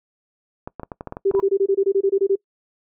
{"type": "clicks", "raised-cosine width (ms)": 1, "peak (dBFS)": -17, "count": 11, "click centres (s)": [0.675, 0.797, 0.833, 0.918, 1.009, 1.073, 1.124, 1.169, 1.313, 1.35, 1.394]}
{"type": "tone bursts", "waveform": "sine", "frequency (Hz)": 392, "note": "G4", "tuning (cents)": 0, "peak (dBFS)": -14, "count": 13, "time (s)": [1.25, 2.357], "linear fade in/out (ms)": 10, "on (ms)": 63, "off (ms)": 24}
{"type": "tone with exponential growth", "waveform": "sine", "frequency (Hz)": 982, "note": "B5", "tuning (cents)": -10, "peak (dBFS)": -21, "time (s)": [1.32, 1.4], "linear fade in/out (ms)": 0, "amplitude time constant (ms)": 17}
{"effects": ["noise-tail reverb RT60 0.1 s tail -23 dB re dry"]}